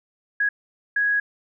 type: tone bursts at uneven times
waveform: sine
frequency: 1661.2 Hz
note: G#6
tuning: in tune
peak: -18 dBFS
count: 2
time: 0.4-0.49 / 0.96-1.2 s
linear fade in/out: 5 ms
effects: none